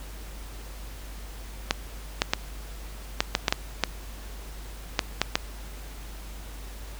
clicks, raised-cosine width 0.2 ms, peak -3 dBFS, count 11, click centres 1.709 / 2.219 / 2.335 / 3.205 / 3.351 / 3.482 / 3.525 / 3.837 / 4.992 / 5.216 / 5.355 s, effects added 50 Hz sine -38 dBFS peak until 6.99 s + pink hiss -46 dBFS RMS until 6.99 s

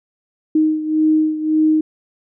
sine beating tone pair, 310.9 / 312.7 Hz, D#4 / D#4, -1 / +9 cents, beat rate 1.8 Hz, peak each -14 / -19 dBFS, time 0.55-1.81 s, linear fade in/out 5 ms, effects none

